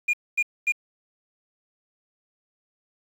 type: tone bursts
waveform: sine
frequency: 2421 Hz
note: D#7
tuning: 48 cents flat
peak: -16 dBFS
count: 3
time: 0.08-0.722 s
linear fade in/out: 10 ms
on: 54 ms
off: 240 ms
effects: tanh soft clip ceiling -18 dBFS + 8-bit